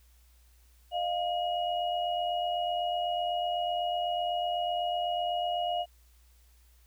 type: tone cluster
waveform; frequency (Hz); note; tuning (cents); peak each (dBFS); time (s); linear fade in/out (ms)
sine; 614 / 702 / 2896; D#5 / F5 / F#7; -23 / +9 / -38; -36 / -29 / -37; 0.91-5.86; 50
effects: added 60 Hz sine -58 dBFS peak until 6.86 s + white hiss -67 dBFS RMS until 6.86 s